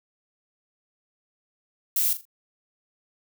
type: noise with echo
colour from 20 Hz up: violet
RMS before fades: -23 dBFS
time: 1.96-2.13 s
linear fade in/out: 2 ms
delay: 41 ms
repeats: 3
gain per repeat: -11 dB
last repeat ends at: 2.253 s
effects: none